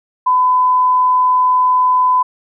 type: tone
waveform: sine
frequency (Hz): 1007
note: B5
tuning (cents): +33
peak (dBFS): -9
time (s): 0.26-2.23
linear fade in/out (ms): 10
effects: none